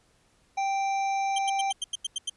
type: harmonic tone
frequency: 784 Hz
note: G5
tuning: in tune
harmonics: 1 / 3 / 5 / 7 / 8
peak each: -25 / -36 / -48 / -50 / -45 dBFS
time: 0.57-1.72 s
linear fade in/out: 10 ms
type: tone bursts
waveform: sawtooth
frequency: 3144 Hz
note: G7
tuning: 4 cents sharp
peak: -24 dBFS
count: 9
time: 1.36-2.297 s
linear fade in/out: 5 ms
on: 25 ms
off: 89 ms
effects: pink hiss -65 dBFS RMS until 2.36 s + resampled to 24000 Hz